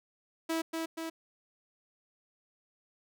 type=tone with echo; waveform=sawtooth; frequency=325.9 Hz; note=E4; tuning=20 cents flat; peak=-26 dBFS; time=0.49-0.62 s; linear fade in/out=10 ms; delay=240 ms; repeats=2; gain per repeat=-3 dB; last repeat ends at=1.1 s; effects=none